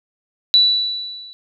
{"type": "tone with level ramp", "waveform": "sine", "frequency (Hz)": 3951, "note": "B7", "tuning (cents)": 0, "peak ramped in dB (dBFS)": [-7, -36], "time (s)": [0.54, 1.33], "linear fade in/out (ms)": 0, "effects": []}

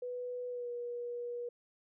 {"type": "tone with pitch glide", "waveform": "sine", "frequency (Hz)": [493.9, 481.2], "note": ["B4", "B4"], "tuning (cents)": [0, -45], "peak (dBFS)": -37, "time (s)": [0.02, 1.49], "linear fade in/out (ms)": 5, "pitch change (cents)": -45, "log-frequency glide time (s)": [0.49, 0.7], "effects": []}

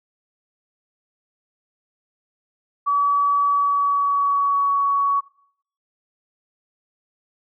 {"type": "tone with pitch glide", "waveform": "sine", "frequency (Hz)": [1142, 1122.4], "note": ["D6", "C#6"], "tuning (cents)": [-49, 21], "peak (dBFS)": -16, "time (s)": [2.86, 5.21], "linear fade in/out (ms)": 20, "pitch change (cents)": -30, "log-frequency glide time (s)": [3.47, 4.81], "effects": ["noise-tail reverb RT60 0.6 s tail -18 dB re dry"]}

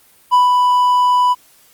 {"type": "tone with ADSR envelope", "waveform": "triangle", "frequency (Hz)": 991, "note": "B5", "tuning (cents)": 6, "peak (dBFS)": -5, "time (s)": [0.31, 1.35], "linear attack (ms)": 28, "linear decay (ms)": 150, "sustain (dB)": -3, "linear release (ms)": 31, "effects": ["white hiss -50 dBFS RMS until 1.73 s", "Opus 32 kbps"]}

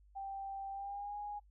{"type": "tone with pitch glide", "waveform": "sine", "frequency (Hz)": [784, 825.8], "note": ["G5", "G#5"], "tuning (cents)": [0, -10], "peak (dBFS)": -40, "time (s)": [0.15, 1.4], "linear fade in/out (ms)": 20, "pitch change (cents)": 90, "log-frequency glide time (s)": [0.71, 1.17], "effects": ["noise-tail reverb RT60 0.1 s tail -24 dB re dry", "added 50 Hz sine -61 dBFS peak until 1.5 s"]}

